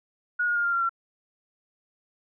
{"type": "tone with pitch steps", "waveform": "sine", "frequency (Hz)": [1450, 1431.7, 1413.6, 1395.8, 1378.1, 1360.7], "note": ["F#6", "F6", "F6", "F6", "F6", "F6"], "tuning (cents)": [-35, 43, 21, -1, -23, -45], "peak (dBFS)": -22, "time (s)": [0.39, 0.894], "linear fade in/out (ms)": 10, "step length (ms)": 84, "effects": []}